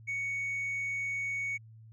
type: tone with tanh clipping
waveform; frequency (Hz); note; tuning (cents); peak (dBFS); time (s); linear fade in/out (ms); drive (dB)
triangle; 2228; C#7; +8; -32; 0.07-1.58; 20; 6
effects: added 111 Hz sine -50 dBFS peak until 1.92 s